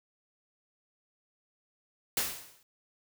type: noise with exponential decay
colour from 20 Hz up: white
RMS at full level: -27 dBFS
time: 2.17-2.63 s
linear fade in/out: 2 ms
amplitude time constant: 99 ms
effects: none